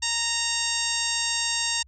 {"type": "harmonic tone", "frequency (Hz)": 927, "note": "A#5", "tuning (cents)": -10, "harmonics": [1, 2, 3, 4, 5, 6, 7, 8, 9], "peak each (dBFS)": [-36, -33, -32, -31, -32, -31, -33, -32, -36], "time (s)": [0.02, 1.83], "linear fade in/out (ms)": 10, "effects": ["added 66 Hz sine -51 dBFS peak until 1.87 s"]}